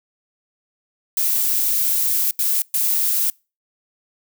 violet noise bursts at uneven times, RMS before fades -19 dBFS, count 3, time 1.17-2.31 / 2.39-2.62 / 2.74-3.3 s, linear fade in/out 2 ms, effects noise-tail reverb RT60 0.3 s tail -26 dB re dry

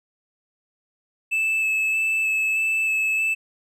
triangle tone with vibrato, 2618 Hz, E7, 13 cents flat, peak -18 dBFS, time 1.31-3.35 s, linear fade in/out 20 ms, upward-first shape square, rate 1.6 Hz, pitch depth 10 cents each way, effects none

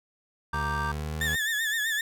triangle chord, G minor, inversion first, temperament equal, 932.3 / 1174.7 / 1568 Hz, Bb5 / D6 / G6, 0 / 0 / 0 cents, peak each -31 dBFS, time 0.53-0.92 s, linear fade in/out 5 ms
25% pulse tone with pitch glide, 72.8 to 78.03 Hz, D2 to D#2, -15 to +6 cents, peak -27 dBFS, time 0.53-1.36 s, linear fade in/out 10 ms, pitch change +121 cents, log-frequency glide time 0.81-1.18 s
35% pulse tone with vibrato, 1760 Hz, A6, in tune, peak -24 dBFS, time 1.21-2.01 s, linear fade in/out 2 ms, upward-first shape sine, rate 7.8 Hz, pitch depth 78 cents each way
effects none

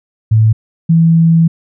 sine tone pair in turn, 110 / 164.81 Hz, A2 / E3, 0 / 0 cents, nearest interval perfect fifth, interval 700 cents, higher second, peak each -5 dBFS, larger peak neither, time 0.31-0.53 / 0.89-1.48 s, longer second, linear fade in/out 10 ms, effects none

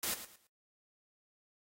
white noise with echo, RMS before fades -35 dBFS, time 0.03-0.14 s, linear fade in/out 2 ms, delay 110 ms, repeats 3, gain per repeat -12 dB, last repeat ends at 0.47 s, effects AAC 48 kbps

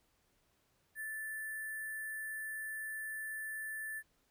sine tone with sample-and-hold, 1754 Hz, A6, 6 cents flat, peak -39 dBFS, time 0.95-4.03 s, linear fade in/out 50 ms, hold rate 11025 Hz, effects pink hiss -75 dBFS RMS until 4.3 s

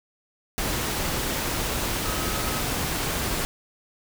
sine tone in noise, 1275 Hz, D#6, 42 cents sharp, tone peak -36 dBFS, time 2.05-2.61 s, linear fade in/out 0 ms, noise pink, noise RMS -27 dBFS, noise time 0.58-3.45 s, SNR -12 dB, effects none

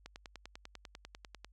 click train, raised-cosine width 0.2 ms, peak -29 dBFS, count 15, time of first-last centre 0.06-1.446 s, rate 10.1 Hz, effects added 50 Hz sine -61 dBFS peak until 1.52 s

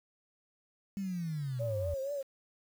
sine linear sweep, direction down, 200.9 to 79.5 Hz, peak -33 dBFS, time 0.97-1.94 s, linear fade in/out 0 ms
sine tone with vibrato, 554.4 Hz, C#5, in tune, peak -33 dBFS, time 1.59-2.23 s, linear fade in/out 20 ms, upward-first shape triangle, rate 4.2 Hz, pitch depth 98 cents each way
effects tanh soft clip ceiling -23 dBFS + 9-bit

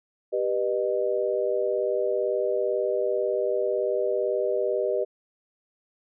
sine chord, G augmented, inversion none, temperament just, 392 / 490 / 612.5 Hz, G4 / B4 / D#5, 0 / -14 / -27 cents, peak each -27 dBFS, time 0.32-5.05 s, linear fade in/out 20 ms, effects none

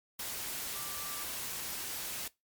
sine tone in noise, 1174.7 Hz, D6, in tune, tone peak -47 dBFS, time 0.75-1.24 s, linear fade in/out 5 ms, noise white, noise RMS -39 dBFS, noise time 0.19-2.28 s, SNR -11 dB, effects noise-tail reverb RT60 0.2 s tail -21 dB re dry + MP3 96 kbps

